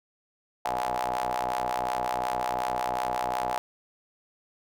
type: ring-modulated tone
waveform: sawtooth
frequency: 62.7 Hz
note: B1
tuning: 27 cents sharp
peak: -20 dBFS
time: 0.65-3.58 s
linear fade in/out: 0 ms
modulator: 781 Hz
effects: none